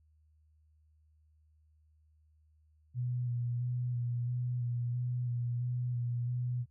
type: tone with vibrato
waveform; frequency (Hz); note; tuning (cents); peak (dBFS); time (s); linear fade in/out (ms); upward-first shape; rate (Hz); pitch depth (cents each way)
sine; 122; B2; -21; -31; 2.94-6.66; 50; square; 1.5; 20
effects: added 77 Hz sine -64 dBFS peak until 6.7 s